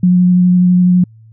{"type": "tone with vibrato", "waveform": "sine", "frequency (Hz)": 180, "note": "F#3", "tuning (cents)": -47, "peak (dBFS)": -6, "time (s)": [0.03, 1.04], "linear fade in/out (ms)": 5, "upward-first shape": "square", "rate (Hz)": 12, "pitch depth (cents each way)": 9, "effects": ["added 111 Hz sine -38 dBFS peak until 1.32 s"]}